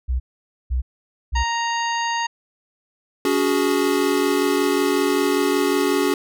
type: tone bursts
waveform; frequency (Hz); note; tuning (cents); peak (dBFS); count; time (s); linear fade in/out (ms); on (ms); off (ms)
sine; 63; B1; +35; -18; 3; 0.08-1.44; 20; 120; 500
type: harmonic tone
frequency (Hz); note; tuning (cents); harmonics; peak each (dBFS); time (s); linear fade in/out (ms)
932.3; A#5; 0; 1 / 2 / 3 / 4 / 5 / 7; -22 / -27 / -30 / -37 / -34 / -34; 1.35-2.27; 10
type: chord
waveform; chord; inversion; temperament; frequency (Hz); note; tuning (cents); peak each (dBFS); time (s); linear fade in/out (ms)
square; C# suspended fourth; none; equal with one note detuned; 283.7 / 370 / 415.3; C#4 / F#4 / G#4; +40 / 0 / 0; -22 / -22 / -23; 3.25-6.14; 2
effects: none